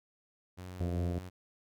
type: tone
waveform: sawtooth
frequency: 91.4 Hz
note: F#2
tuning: 21 cents flat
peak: -39 dBFS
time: 0.57-1.3 s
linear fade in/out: 20 ms
type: harmonic tone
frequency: 87 Hz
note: F2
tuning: 6 cents flat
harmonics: 1 / 2 / 3 / 4 / 5 / 6 / 7 / 8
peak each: -32 / -38 / -42 / -44 / -46 / -48 / -49 / -50 dBFS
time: 0.8-1.19 s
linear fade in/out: 5 ms
effects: none